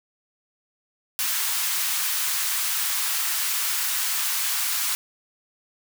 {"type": "high-pass noise", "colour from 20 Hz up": "white", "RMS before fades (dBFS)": -25, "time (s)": [1.19, 4.95], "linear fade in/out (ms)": 0, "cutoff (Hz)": 970, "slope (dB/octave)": 24, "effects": []}